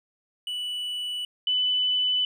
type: tone pair in turn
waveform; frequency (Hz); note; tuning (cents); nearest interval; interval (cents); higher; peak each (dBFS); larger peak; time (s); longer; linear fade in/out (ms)
triangle / sine; 2960 / 2996; F#7 / F#7; 0 / +21; unison; 21; second; -27 / -21; second; 0.47-1.25 / 1.47-2.25; neither; 2
effects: none